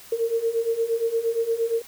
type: beating tone pair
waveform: sine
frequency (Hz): 453.3 / 461.9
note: A#4 / A#4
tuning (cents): -48 / -16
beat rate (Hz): 8.6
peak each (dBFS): -26 / -23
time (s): 0.12-1.82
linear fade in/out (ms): 5
effects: white hiss -46 dBFS RMS until 1.87 s